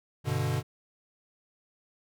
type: chord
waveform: square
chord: G major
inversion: none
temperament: equal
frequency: 98 / 123.47 / 146.83 Hz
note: G2 / B2 / D3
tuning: 0 / 0 / 0 cents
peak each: -34 / -31 / -32 dBFS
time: 0.24-0.63 s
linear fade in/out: 50 ms
effects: none